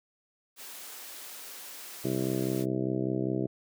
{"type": "high-pass noise", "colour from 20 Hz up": "white", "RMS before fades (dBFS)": -44, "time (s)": [0.56, 2.66], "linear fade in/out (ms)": 50, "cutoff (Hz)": 290, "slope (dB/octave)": 12}
{"type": "harmonic tone", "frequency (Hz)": 65, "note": "C2", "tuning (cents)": -11, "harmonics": [2, 3, 4, 5, 6, 7, 8, 9, 10], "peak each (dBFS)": [-34, -35, -37, -32, -34, -43, -43, -46, -42], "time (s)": [2.04, 3.47], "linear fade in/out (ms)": 10}
{"effects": []}